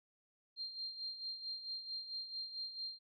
sine tone with tremolo, 4186 Hz, C8, in tune, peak -39 dBFS, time 0.56-2.99 s, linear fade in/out 50 ms, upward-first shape sine, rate 4.5 Hz, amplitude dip 65%, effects none

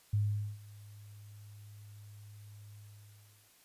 sine tone with ADSR envelope, 103.83 Hz, G#2, in tune, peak -26 dBFS, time 0.13-3.52 s, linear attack 8 ms, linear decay 440 ms, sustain -23 dB, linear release 770 ms, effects white hiss -64 dBFS RMS until 3.64 s + resampled to 32000 Hz

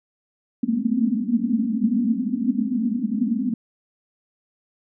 pink band-pass noise, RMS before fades -22 dBFS, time 0.63-3.54 s, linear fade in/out 5 ms, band 210 to 260 Hz, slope 96 dB/octave, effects none

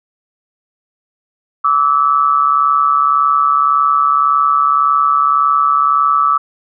sine tone pair together, 1158.2 / 1300 Hz, D6 / E6, -24 / -24 cents, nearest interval major second, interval 200 cents, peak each -12 dBFS, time 1.64-6.38 s, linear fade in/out 10 ms, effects none

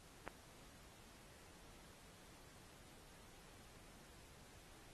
click, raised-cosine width 0.5 ms, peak -30 dBFS, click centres 0.277 s, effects pink hiss -63 dBFS RMS until 4.93 s + AAC 32 kbps

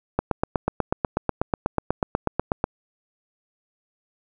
click train, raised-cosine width 1 ms, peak -6 dBFS, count 21, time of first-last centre 0.19-2.641 s, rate 8.16 Hz, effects none

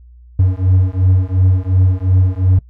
triangle beating tone pair, 91.7 / 94.5 Hz, F#2 / F#2, -15 / +37 cents, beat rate 2.8 Hz, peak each -11 dBFS, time 0.39-2.59 s, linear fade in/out 5 ms, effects noise-tail reverb RT60 0.1 s tail -23 dB re dry + added 60 Hz sine -38 dBFS peak until 2.69 s

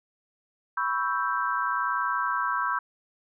sine chord, C# half-diminished seventh, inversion third, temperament equal, 987.8 / 1108.7 / 1318.5 / 1568 Hz, B5 / C#6 / E6 / G6, 0 / 0 / 0 / 0 cents, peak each -30 dBFS, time 0.77-2.79 s, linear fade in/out 5 ms, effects none

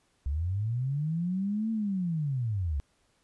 sine linear two-way sweep, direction up then down, 65.6 to 226.2 to 65.6 Hz, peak -27 dBFS, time 0.26-2.8 s, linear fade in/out 0 ms, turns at 1.71 s, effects pink hiss -70 dBFS RMS until 3.23 s + resampled to 24000 Hz

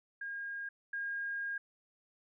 sine tone pair in turn, 1622 / 1622 Hz, G#6 / G#6, -41 / -41 cents, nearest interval unison, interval 0 cents, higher neither, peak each -38 / -35 dBFS, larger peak second, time 0.21-0.69 / 0.93-1.58 s, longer second, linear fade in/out 5 ms, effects none

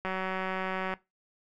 click train, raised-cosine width 0.5 ms, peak -18 dBFS, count 168, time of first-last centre 0.05-0.938 s, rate 188 Hz, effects noise-tail reverb RT60 0.2 s tail -19 dB re dry

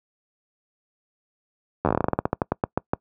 slowing click train, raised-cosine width 1 ms, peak -6 dBFS, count 20, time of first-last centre 1.85-2.935 s, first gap 11 ms, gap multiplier 1.16, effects noise-tail reverb RT60 0.1 s tail -25 dB re dry + high-pass 80 Hz 12 dB/octave

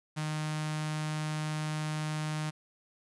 sawtooth tone with notch filter, 153.9 Hz, D#3, 19 cents flat, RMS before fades -34 dBFS, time 0.16-2.51 s, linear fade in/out 20 ms, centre 410 Hz, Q 0.85, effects resampled to 24000 Hz + 10-bit

